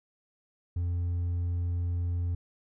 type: tone with hard clipping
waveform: sine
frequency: 87.2 Hz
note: F2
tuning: 2 cents flat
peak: -28 dBFS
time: 0.76-2.35 s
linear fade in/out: 5 ms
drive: 2 dB
effects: none